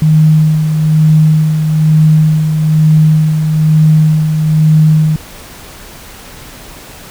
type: tone with tremolo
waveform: sine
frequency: 155.56 Hz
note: D#3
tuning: in tune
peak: -3 dBFS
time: 0.02-5.16 s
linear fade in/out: 2 ms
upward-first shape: sine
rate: 1.1 Hz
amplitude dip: 50%
effects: pink hiss -32 dBFS RMS until 7.1 s